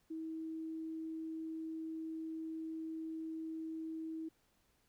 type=tone; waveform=sine; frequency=321 Hz; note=E4; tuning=46 cents flat; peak=-40 dBFS; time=0.1-4.29 s; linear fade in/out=10 ms; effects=pink hiss -75 dBFS RMS until 4.88 s